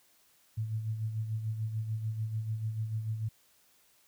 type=tone with tremolo; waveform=sine; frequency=110 Hz; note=A2; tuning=in tune; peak=-29 dBFS; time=0.57-3.29 s; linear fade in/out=10 ms; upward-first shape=sine; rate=6.8 Hz; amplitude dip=55%; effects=white hiss -66 dBFS RMS until 4.07 s